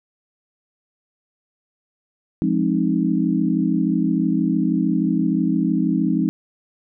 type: chord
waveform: sine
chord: F minor seventh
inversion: none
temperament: equal with one note detuned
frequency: 174.61 / 207.7 / 265 / 311.1 Hz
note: F3 / Ab3 / C4 / Eb4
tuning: 0 / 0 / +22 / 0 cents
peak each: -22 dBFS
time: 2.42-6.29 s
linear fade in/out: 0 ms
effects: none